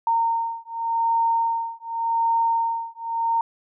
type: beating tone pair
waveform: sine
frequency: 918 / 918.87 Hz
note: A#5 / A#5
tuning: -27 / -25 cents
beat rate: 0.87 Hz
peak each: -23 dBFS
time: 0.07-3.41 s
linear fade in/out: 2 ms
effects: none